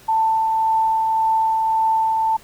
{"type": "tone with tremolo", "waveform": "sine", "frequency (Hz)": 888, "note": "A5", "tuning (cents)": 16, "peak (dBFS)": -14, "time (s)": [0.08, 2.37], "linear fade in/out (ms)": 10, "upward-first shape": "triangle", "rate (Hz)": 1.8, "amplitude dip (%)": 25, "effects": ["pink hiss -47 dBFS RMS until 2.43 s"]}